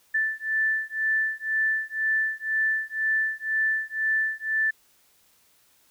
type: beating tone pair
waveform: sine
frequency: 1760 / 1762 Hz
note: A6 / A6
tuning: 0 / +2 cents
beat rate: 2 Hz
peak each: -26 dBFS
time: 0.14-4.71 s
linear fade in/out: 10 ms
effects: white hiss -62 dBFS RMS until 5.9 s